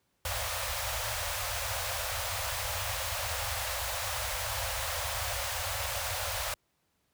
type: band-stop noise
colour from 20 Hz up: pink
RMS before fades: -33 dBFS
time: 0.25-6.54 s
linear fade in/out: 2 ms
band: 110 to 510 Hz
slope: 96 dB/octave
effects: pink hiss -75 dBFS RMS until 7.13 s + high-pass 60 Hz 12 dB/octave